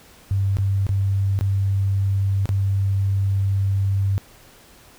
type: tone with dropouts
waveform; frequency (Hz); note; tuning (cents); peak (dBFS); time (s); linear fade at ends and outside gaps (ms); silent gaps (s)
sine; 98; G2; 0; -17; 0.31-4.18; 0; 0.569-0.585 / 0.867-0.891 / 1.39-1.41 / 2.456-2.491
effects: pink hiss -49 dBFS RMS until 4.98 s